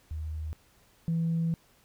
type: tone pair in turn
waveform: sine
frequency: 78 / 165.28 Hz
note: D#2 / E3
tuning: +5 / +5 cents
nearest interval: octave + minor second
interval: 1300 cents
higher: second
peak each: -32 / -24 dBFS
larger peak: second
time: 0.11-0.53 / 1.08-1.54 s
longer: second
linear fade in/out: 0 ms
effects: tanh soft clip ceiling -22 dBFS + pink hiss -63 dBFS RMS until 1.84 s